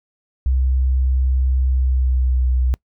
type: tone with pitch glide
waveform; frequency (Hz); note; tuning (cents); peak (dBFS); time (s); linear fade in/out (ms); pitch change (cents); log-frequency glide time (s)
sine; 64.9 to 63.16; C2 to B1; -13 to +39; -13; 0.46-2.74; 0; -48; 1.66-2.47
effects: noise-tail reverb RT60 0.1 s tail -26 dB re dry + tanh soft clip ceiling -9 dBFS